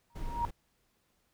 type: tone with exponential growth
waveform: sine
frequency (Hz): 943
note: A#5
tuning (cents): +20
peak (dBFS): -26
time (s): 0.1-0.45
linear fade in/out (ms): 0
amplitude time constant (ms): 74
type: noise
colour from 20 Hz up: brown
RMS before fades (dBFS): -38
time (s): 0.15-0.51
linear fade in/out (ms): 10
effects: pink hiss -74 dBFS RMS until 1.33 s